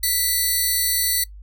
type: tone pair together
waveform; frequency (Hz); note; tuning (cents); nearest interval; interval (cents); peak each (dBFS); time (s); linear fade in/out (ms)
5% pulse; 1975.5 / 4435; B6 / C#8; 0 / 0; octave + major second; 1400; -13 / -13; 0.03-1.24; 5
effects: noise-tail reverb RT60 0.1 s tail -20 dB re dry + added 50 Hz sine -37 dBFS peak until 1.42 s